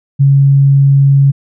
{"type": "tone", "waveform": "sine", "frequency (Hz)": 138.59, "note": "C#3", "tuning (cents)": 0, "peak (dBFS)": -4, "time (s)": [0.19, 1.32], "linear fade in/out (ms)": 20, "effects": []}